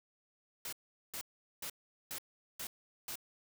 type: noise bursts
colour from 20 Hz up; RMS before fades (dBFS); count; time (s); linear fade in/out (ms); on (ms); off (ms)
white; -42; 6; 0.65-3.156; 2; 76; 410
effects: none